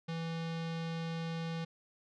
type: tone with low-pass filter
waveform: square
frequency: 164.81 Hz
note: E3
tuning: in tune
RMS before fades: -38 dBFS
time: 0.08-1.65 s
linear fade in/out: 10 ms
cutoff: 4100 Hz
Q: 1.6
effects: none